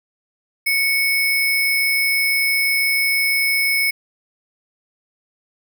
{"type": "tone with sample-and-hold", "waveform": "sine", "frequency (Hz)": 2217, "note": "C#7", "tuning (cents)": 0, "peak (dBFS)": -15, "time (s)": [0.66, 3.91], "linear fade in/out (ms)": 10, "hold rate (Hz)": 7350, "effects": []}